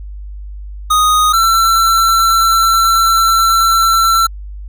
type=tone pair in turn; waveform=square; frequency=1244.5 / 1345.4 Hz; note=D#6 / E6; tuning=0 / +35 cents; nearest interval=minor second; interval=135 cents; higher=second; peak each=-9 dBFS; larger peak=neither; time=0.9-1.33 / 1.33-4.27 s; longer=second; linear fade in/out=10 ms; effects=added 50 Hz sine -25 dBFS peak until 4.68 s